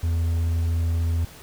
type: tone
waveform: triangle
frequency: 83.3 Hz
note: E2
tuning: 19 cents sharp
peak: -18 dBFS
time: 0.03-1.25 s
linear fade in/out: 5 ms
effects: pink hiss -45 dBFS RMS until 1.42 s